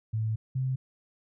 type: tone pair in turn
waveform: sine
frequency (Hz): 110 / 130.54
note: A2 / C3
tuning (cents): 0 / -4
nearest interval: minor third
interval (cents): 296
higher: second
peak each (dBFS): -26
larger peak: neither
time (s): 0.13-0.36 / 0.55-0.76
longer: first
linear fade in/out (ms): 10
effects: none